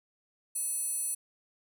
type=tone with high-pass filter; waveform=square; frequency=860 Hz; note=A5; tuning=40 cents flat; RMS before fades=-33 dBFS; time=0.55-1.15 s; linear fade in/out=10 ms; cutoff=10000 Hz; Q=8.6; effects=none